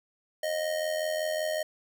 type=tone with amplitude modulation; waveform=square; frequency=621 Hz; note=D#5; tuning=3 cents flat; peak=-26 dBFS; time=0.43-1.63 s; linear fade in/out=5 ms; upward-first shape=sine; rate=85.3 Hz; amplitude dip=60%; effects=none